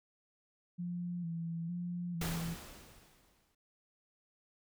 sine tone with vibrato, 171 Hz, F3, 36 cents flat, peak -36 dBFS, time 0.78-2.55 s, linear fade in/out 20 ms, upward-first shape square, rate 1.1 Hz, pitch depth 45 cents each way
pink noise with exponential decay, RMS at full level -37 dBFS, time 2.21-3.55 s, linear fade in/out 5 ms, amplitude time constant 290 ms
effects none

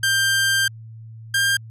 sawtooth tone pair in turn, 1575 / 1597 Hz, G6 / G6, +8 / +32 cents, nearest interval unison, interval 24 cents, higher second, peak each -13 dBFS, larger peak neither, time 0.03-0.68 / 1.34-1.57 s, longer first, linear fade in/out 5 ms, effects added 112 Hz sine -36 dBFS peak until 1.7 s + resampled to 32000 Hz

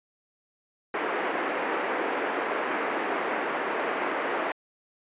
pink band-pass noise, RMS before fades -29 dBFS, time 0.94-4.52 s, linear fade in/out 2 ms, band 320 to 2200 Hz, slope 24 dB/octave, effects resampled to 8000 Hz

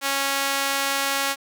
sawtooth tone with high-pass filter, 275.7 Hz, C#4, 9 cents flat, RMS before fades -24 dBFS, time 0.01-1.36 s, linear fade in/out 50 ms, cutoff 1000 Hz, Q 0.58, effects none

